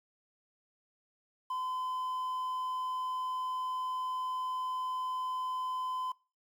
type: tone with quantisation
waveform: triangle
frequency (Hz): 1020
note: C6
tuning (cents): -44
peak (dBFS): -31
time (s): 1.5-6.12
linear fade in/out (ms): 5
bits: 10
effects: noise-tail reverb RT60 0.3 s tail -22 dB re dry